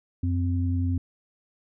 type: tone pair together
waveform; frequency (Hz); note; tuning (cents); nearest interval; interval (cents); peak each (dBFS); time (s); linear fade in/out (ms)
sine; 90.2 / 259.5; F#2 / C4; -44 / -14; octave + tritone; 1830; -23 / -29; 0.23-0.98; 5
effects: none